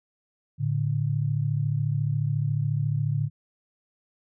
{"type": "tone pair together", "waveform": "sine", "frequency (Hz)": [111.6, 145.75], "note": ["A2", "D3"], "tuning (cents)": [25, -13], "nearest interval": "perfect fourth", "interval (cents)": 462, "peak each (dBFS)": [-26, -25], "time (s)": [0.58, 3.3], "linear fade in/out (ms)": 50, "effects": []}